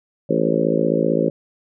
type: harmonic tone with a mistuned harmonic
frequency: 55.5 Hz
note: A1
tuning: 16 cents sharp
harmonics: 3 / 4 / 5 / 6 / 7 / 8 / 9 / 10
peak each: -24 / -24 / -24 / -24 / -24 / -24 / -24 / -24 dBFS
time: 0.29-1.3 s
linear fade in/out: 10 ms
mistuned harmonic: 10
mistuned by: -25 cents
effects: none